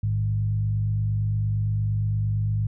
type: tone with frequency modulation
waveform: sine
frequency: 106.5 Hz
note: G#2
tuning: 44 cents sharp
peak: -21 dBFS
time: 0.03-2.67 s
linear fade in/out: 5 ms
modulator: 48.7 Hz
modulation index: 0.57
effects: none